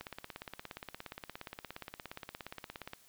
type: click train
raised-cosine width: 0.3 ms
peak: -26 dBFS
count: 51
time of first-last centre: 0.01-2.934 s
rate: 17.1 Hz
effects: white hiss -63 dBFS RMS until 3.08 s